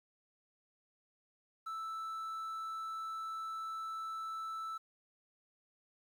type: tone with quantisation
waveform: triangle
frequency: 1318.5 Hz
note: E6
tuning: in tune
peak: -37 dBFS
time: 1.66-4.78 s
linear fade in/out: 10 ms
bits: 11
effects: none